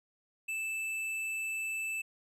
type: tone with hard clipping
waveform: triangle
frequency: 2637 Hz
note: E7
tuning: in tune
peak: -35 dBFS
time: 0.48-2.02 s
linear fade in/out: 10 ms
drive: 13 dB
effects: resampled to 32000 Hz